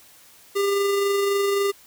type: tone with amplitude modulation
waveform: square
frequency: 400 Hz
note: G4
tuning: 35 cents sharp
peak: -19 dBFS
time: 0.55-1.72 s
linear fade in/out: 20 ms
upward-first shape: sine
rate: 23.7 Hz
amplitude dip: 25%
effects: white hiss -51 dBFS RMS until 1.86 s